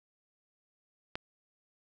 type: click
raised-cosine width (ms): 0.3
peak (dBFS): -19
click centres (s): 1.155
effects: none